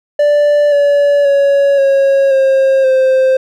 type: tone with pitch steps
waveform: triangle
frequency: 586 / 572.9 / 560.2 / 547.7 / 535.5 / 523.6 Hz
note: D5 / D5 / C#5 / C#5 / C5 / C5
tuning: -4 / -43 / +18 / -21 / +40 / +1 cents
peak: -5 dBFS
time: 0.19-3.37 s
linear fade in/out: 5 ms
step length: 530 ms
effects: none